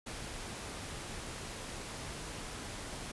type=noise; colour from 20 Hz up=pink; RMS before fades=-43 dBFS; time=0.06-3.12 s; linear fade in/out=10 ms; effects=resampled to 24000 Hz